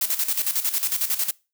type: noise with tremolo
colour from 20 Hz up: blue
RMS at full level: -22 dBFS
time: 0.01-1.31 s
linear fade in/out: 5 ms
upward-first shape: square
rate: 11 Hz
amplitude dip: 70%
effects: noise-tail reverb RT60 0.3 s tail -24 dB re dry